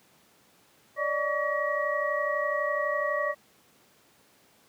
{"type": "tone cluster", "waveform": "sine", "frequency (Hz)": [574, 606, 1136, 1905], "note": ["D5", "D#5", "C#6", "A#6"], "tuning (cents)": [-40, -46, 42, 37], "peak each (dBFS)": -31, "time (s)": [0.96, 3.35], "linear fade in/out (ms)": 50, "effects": ["pink hiss -61 dBFS RMS until 4.68 s", "high-pass 150 Hz 12 dB/octave"]}